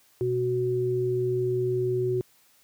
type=tone pair together; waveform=sine; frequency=124.22 / 370 Hz; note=B2 / F#4; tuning=+10 / 0 cents; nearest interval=octave + perfect fifth; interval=1890 cents; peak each=-29 / -24 dBFS; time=0.21-2.21 s; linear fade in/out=0 ms; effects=white hiss -61 dBFS RMS until 2.63 s + high-pass 60 Hz 12 dB/octave